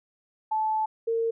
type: tone pair in turn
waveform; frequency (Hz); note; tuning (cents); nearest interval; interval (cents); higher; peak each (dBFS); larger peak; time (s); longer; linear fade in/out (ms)
sine; 870 / 456.8; A5 / A#4; -20 / -35; major seventh; 1115; first; -23; neither; 0.51-0.86 / 1.07-1.31; first; 10
effects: none